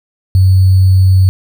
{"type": "tone with sample-and-hold", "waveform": "sine", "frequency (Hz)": 94, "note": "F#2", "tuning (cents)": 28, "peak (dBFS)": -4, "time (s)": [0.35, 1.29], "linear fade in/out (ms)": 0, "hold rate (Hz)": 4410, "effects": []}